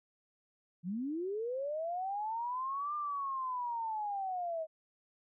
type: linear two-way sweep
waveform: sine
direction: up then down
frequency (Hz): 162.1 to 1202 to 625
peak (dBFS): -34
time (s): 0.83-4.67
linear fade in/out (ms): 50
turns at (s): 2.95
effects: none